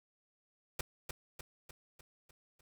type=noise with echo; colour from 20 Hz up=pink; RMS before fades=-36 dBFS; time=0.79-0.81 s; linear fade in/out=5 ms; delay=300 ms; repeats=6; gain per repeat=-5 dB; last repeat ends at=2.61 s; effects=none